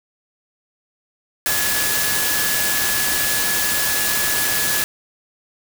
sine tone in noise, 1700 Hz, G#6, 40 cents sharp, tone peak -25 dBFS, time 1.46-4.84 s, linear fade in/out 0 ms, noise white, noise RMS -20 dBFS, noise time 1.46-4.84 s, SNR -8 dB, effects none

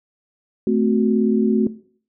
sine chord, F# diminished, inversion first, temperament equal with one note detuned, 220 / 258.2 / 370 Hz, A3 / C4 / F#4, 0 / -23 / 0 cents, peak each -18 / -22 / -19 dBFS, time 0.67-1.67 s, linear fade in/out 2 ms, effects noise-tail reverb RT60 0.5 s tail -17 dB re dry

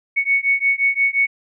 sine beating tone pair, 2217 / 2222.7 Hz, C#7 / C#7, 0 / +4 cents, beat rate 5.7 Hz, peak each -18 dBFS, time 0.16-1.27 s, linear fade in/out 20 ms, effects none

